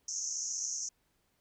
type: band-pass noise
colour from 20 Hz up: pink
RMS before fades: -37 dBFS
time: 0.08-0.89 s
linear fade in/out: 5 ms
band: 5700 to 6800 Hz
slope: 96 dB/octave
effects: pink hiss -75 dBFS RMS until 1.4 s